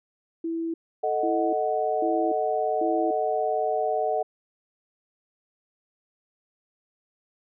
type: tone bursts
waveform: sine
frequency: 330 Hz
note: E4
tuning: 2 cents sharp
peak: -26 dBFS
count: 4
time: 0.44-3.11 s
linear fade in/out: 5 ms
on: 300 ms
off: 490 ms
type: chord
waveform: sine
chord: D# diminished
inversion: second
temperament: equal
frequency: 440 / 622.3 / 740 Hz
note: A4 / D#5 / F#5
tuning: 0 / 0 / 0 cents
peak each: -28 / -27 / -26 dBFS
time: 1.03-4.23 s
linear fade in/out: 10 ms
effects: none